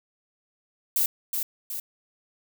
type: noise with echo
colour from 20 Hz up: violet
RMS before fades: -23 dBFS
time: 0.96-1.06 s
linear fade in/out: 2 ms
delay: 370 ms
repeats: 2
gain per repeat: -5 dB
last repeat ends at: 1.8 s
effects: none